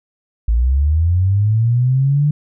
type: linear sweep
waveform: sine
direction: up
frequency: 53.7 to 150 Hz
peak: -11 dBFS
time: 0.48-2.31 s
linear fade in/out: 5 ms
effects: none